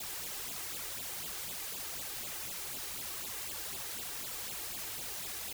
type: noise with flanger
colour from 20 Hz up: white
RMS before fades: -41 dBFS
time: 0-5.53 s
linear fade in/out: 5 ms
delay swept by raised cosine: 0.25 to 2.55 ms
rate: 4 Hz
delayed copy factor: +0.85
effects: none